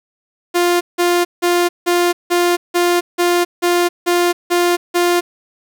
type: tone bursts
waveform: sawtooth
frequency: 350.5 Hz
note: F4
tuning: 6 cents sharp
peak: -8 dBFS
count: 11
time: 0.54-5.21 s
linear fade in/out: 20 ms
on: 270 ms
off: 170 ms
effects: 8-bit